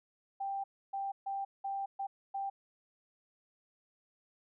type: tone bursts at uneven times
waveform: sine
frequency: 787 Hz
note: G5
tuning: 7 cents sharp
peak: -34 dBFS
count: 6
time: 0.4-0.64 / 0.93-1.12 / 1.26-1.45 / 1.64-1.86 / 1.99-2.07 / 2.34-2.5 s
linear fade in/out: 10 ms
effects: none